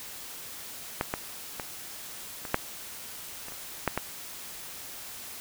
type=clicks; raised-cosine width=0.5 ms; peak=-11 / -13 / -18 / -22 / -7 / -26 / -27 / -9 / -12 dBFS; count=9; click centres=1.011 / 1.139 / 1.598 / 2.452 / 2.544 / 3.484 / 3.521 / 3.877 / 3.976 s; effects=white hiss -42 dBFS RMS until 5.4 s